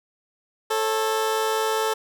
20% pulse tone pair together, 440 / 544.5 Hz, A4 / C#5, 0 / -31 cents, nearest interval major third, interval 369 cents, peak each -17 / -25 dBFS, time 0.7-1.94 s, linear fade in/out 10 ms, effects none

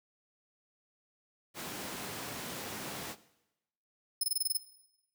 pink noise, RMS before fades -40 dBFS, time 1.54-3.16 s, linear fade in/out 50 ms
10% pulse tone bursts, 5190 Hz, E8, 28 cents flat, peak -22 dBFS, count 8, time 4.21-4.572 s, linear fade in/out 5 ms, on 26 ms, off 22 ms
effects noise-tail reverb RT60 0.9 s tail -17 dB re dry + high-pass 150 Hz 12 dB/octave

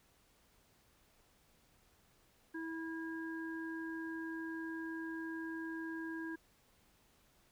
harmonic tone, 325.6 Hz, E4, 21 cents flat, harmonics 1 / 3 / 5, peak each -41 / -53 / -46 dBFS, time 2.54-6.36 s, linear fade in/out 10 ms, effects pink hiss -70 dBFS RMS until 7.51 s

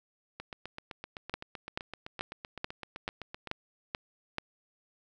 two click trains, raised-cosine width 0.3 ms, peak -24 / -16 dBFS, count 25 / 8, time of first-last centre 0.4-3.473 / 1.34-4.383 s, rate 7.81 / 2.3 Hz, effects none

